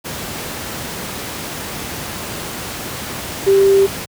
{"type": "tone in noise", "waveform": "sine", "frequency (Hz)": 391.8, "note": "G4", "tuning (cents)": -1, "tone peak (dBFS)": -8, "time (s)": [3.46, 3.87], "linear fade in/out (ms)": 20, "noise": "pink", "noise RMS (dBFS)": -26, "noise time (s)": [0.04, 4.06], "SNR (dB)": 15, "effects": ["high-pass 80 Hz 12 dB/octave"]}